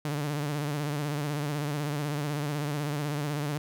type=tone with vibrato; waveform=sawtooth; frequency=146.8 Hz; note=D3; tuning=in tune; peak=-25 dBFS; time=0.05-3.58 s; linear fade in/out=2 ms; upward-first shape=sine; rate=16 Hz; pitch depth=70 cents each way; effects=none